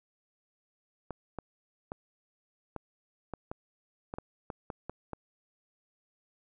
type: clicks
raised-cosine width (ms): 1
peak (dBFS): -23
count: 12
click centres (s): 1.107 / 1.387 / 1.919 / 2.763 / 3.337 / 3.515 / 4.139 / 4.185 / 4.502 / 4.702 / 4.896 / 5.133
effects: none